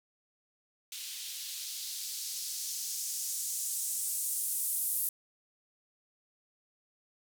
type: noise with band-pass filter sweep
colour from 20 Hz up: violet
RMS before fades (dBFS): -36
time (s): 0.92-5.09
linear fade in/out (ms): 2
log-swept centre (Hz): 3200 to 11000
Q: 1.5
effects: none